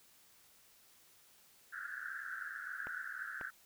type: band-pass noise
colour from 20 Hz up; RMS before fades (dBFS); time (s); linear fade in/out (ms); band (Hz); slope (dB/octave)
white; -44; 1.72-3.51; 20; 1400 to 1700; 96
type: clicks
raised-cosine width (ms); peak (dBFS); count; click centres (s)
0.5; -29; 2; 2.87 / 3.412
effects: white hiss -65 dBFS RMS until 3.65 s